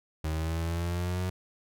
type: exponential sweep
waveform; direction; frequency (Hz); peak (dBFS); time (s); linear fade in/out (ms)
35% pulse; up; 77.78 to 92.5; -27; 0.24-1.3; 5
effects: none